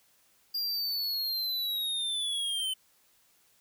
square linear sweep, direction down, 4820 to 3043 Hz, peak -30 dBFS, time 0.54-2.74 s, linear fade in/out 10 ms, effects white hiss -66 dBFS RMS until 3.6 s

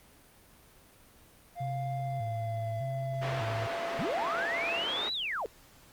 triangle tone with pitch glide, 698.5 to 675.5 Hz, F5 to E5, 0 to +42 cents, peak -33 dBFS, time 1.55-4.85 s, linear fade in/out 50 ms, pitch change -58 cents, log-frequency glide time 1.96-2.8 s
sine tone with vibrato, 120.3 Hz, B2, 45 cents flat, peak -33 dBFS, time 1.6-3.67 s, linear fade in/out 10 ms, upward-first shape square, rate 0.83 Hz, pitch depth 150 cents each way
pink band-pass noise, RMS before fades -38 dBFS, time 3.21-5.1 s, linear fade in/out 20 ms, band 420 to 2500 Hz, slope 12 dB/octave
sine linear two-way sweep, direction up then down, 122.5 to 4000 to 371.8 Hz, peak -31 dBFS, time 3.99-5.46 s, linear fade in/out 0 ms, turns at 5.13 s
effects pink hiss -58 dBFS RMS until 5.92 s + Opus 32 kbps

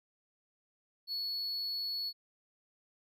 triangle tone, 4395 Hz, C#8, 16 cents flat, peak -33 dBFS, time 1.07-2.13 s, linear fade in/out 50 ms, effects none

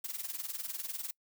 blue noise with tremolo, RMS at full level -36 dBFS, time 0.04-1.11 s, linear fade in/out 5 ms, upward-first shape triangle, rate 20 Hz, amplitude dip 90%, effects noise-tail reverb RT60 0.1 s tail -25 dB re dry

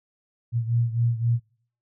sine beating tone pair, 116.54 / 120.34 Hz, A#2 / B2, 0 / -44 cents, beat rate 3.8 Hz, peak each -22 / -26 dBFS, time 0.52-1.4 s, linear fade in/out 50 ms, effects noise-tail reverb RT60 0.5 s tail -24 dB re dry

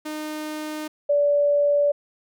sawtooth / sine tone pair in turn, 306.4 / 578.4 Hz, D#4 / D5, -27 / -27 cents, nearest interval major seventh, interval 1100 cents, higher second, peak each -25 / -16 dBFS, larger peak second, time 0.05-0.88 / 1.09-1.92 s, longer neither, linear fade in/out 10 ms, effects none

